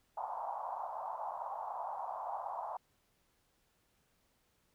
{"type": "band-pass noise", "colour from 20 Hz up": "white", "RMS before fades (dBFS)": -41, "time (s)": [0.17, 2.77], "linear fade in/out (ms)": 5, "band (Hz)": [680, 1000], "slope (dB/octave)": 48, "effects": ["pink hiss -75 dBFS RMS until 4.74 s"]}